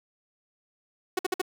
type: tone bursts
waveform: sawtooth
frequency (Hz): 370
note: F#4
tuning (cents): 0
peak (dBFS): -20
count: 4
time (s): 1.17-1.416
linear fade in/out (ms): 5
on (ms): 21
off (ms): 54
effects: 9-bit